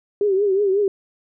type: tone with vibrato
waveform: sine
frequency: 396.1 Hz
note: G4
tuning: 18 cents sharp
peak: -15 dBFS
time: 0.21-0.88 s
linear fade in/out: 2 ms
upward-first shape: triangle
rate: 5.5 Hz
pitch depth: 110 cents each way
effects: none